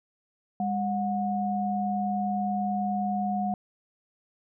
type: tone pair together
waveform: sine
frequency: 202.1 / 727.3 Hz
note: G#3 / F#5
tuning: -47 / -30 cents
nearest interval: octave + minor seventh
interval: 2217 cents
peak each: -28 dBFS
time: 0.6-3.54 s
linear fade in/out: 2 ms
effects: none